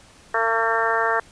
harmonic tone, 226.6 Hz, A#3, 49 cents flat, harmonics 2 / 3 / 4 / 5 / 6 / 7 / 8, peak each -26 / -26 / -26 / -26 / -26 / -26 / -26 dBFS, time 0.34-1.2 s, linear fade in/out 5 ms, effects pink hiss -50 dBFS RMS until 1.31 s + resampled to 22050 Hz

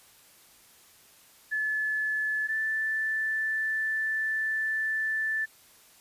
sine tone pair in turn, 1726 / 1759.2 Hz, A6 / A6, -34 / -1 cents, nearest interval unison, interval 33 cents, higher second, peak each -26 dBFS, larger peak neither, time 1.51-2.48 / 2.48-5.46 s, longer second, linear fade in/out 20 ms, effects white hiss -57 dBFS RMS until 6 s + resampled to 32000 Hz

